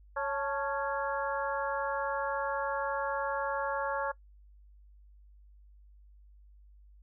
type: harmonic tone with a mistuned harmonic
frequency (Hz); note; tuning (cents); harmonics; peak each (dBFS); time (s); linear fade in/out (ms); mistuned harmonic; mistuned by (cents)
277.2; C#4; 0; 2 / 3 / 4 / 5 / 6; -34 / -36 / -37 / -38 / -39; 0.16-4.12; 10; 3; +94
effects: noise-tail reverb RT60 0.1 s tail -20 dB re dry + added 50 Hz sine -54 dBFS peak until 7.02 s